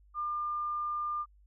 sine tone, 1200 Hz, D6, 37 cents sharp, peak -31 dBFS, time 0.14-1.26 s, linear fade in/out 50 ms, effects added 50 Hz sine -58 dBFS peak until 1.46 s

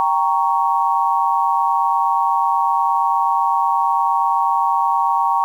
sine chord, G diminished, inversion none, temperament equal with one note detuned, 784 / 932.3 / 1113.2 Hz, G5 / Bb5 / Db6, 0 / 0 / +7 cents, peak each -20 / -17 / -19 dBFS, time 0-5.44 s, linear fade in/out 0 ms, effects 8-bit

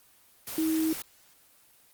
sine tone in noise, 318.6 Hz, D#4, 41 cents sharp, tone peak -24 dBFS, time 0.58-0.93 s, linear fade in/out 2 ms, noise white, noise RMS -37 dBFS, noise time 0.47-1.02 s, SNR +10 dB, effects white hiss -60 dBFS RMS until 1.93 s + Opus 24 kbps

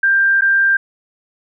sine tone with dropouts, 1586 Hz, G6, 20 cents sharp, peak -10 dBFS, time 0.03-0.77 s, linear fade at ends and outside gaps 5 ms, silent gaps 0.41-0.419 s, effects none

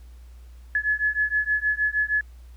sine beating tone pair, 1704 / 1710.4 Hz, G#6 / A6, +44 / -49 cents, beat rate 6.4 Hz, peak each -24 dBFS, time 0.75-2.21 s, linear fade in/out 2 ms, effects added 60 Hz sine -42 dBFS peak until 2.56 s + pink hiss -61 dBFS RMS until 2.56 s

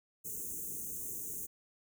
white band-stop noise, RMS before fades -41 dBFS, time 0.24-1.47 s, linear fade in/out 20 ms, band 480 to 6200 Hz, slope 96 dB/octave, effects none

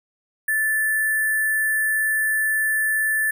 sine tone with sample-and-hold, 1751 Hz, A6, 9 cents flat, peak -18 dBFS, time 0.48-3.31 s, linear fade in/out 5 ms, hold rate 11025 Hz, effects none

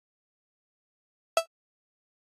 35% pulse tone with exponential decay, 659.3 Hz, E5, in tune, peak -13 dBFS, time 1.37-1.46 s, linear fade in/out 2 ms, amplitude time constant 18 ms, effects AAC 32 kbps

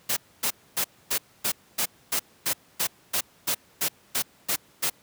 white noise bursts, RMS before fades -25 dBFS, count 15, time 0.09-4.9 s, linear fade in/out 10 ms, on 78 ms, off 260 ms, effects pink hiss -58 dBFS RMS until 5.02 s + high-pass 100 Hz 12 dB/octave

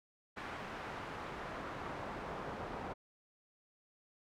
brown noise with band-pass filter sweep, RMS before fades -44 dBFS, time 0.36-2.94 s, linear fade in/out 20 ms, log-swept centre 1500 to 880 Hz, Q 0.89, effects none

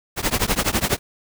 pink noise with tremolo, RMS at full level -17 dBFS, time 0.16-0.99 s, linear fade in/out 50 ms, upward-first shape triangle, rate 12 Hz, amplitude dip 100%, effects none

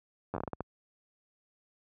slowing click train, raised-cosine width 1 ms, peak -20 dBFS, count 9, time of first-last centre 0.34-0.606 s, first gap 10 ms, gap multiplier 1.33, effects high-pass 60 Hz 12 dB/octave

